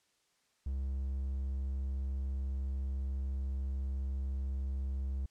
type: tone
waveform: triangle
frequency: 67 Hz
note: C2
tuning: 42 cents sharp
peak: -31 dBFS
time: 0.66-5.26 s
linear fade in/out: 5 ms
effects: white hiss -74 dBFS RMS until 5.3 s + low-pass 8000 Hz 12 dB/octave